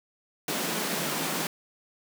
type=high-pass noise; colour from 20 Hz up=pink; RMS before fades=-30 dBFS; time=0.48-1.47 s; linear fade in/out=2 ms; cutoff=150 Hz; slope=96 dB/octave; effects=none